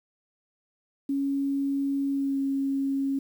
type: tone with pitch glide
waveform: sine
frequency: 277.2 to 273.5 Hz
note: C#4 to C#4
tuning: 0 to -23 cents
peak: -24 dBFS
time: 1.09-3.19 s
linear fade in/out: 5 ms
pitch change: -23 cents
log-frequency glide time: 2.11-2.38 s
effects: 9-bit